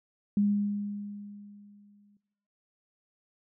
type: tone with exponential decay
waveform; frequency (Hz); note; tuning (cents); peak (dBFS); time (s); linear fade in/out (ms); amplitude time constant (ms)
sine; 204.4; G#3; -27; -21; 0.37-2.17; 2; 390
effects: noise-tail reverb RT60 0.9 s tail -17 dB re dry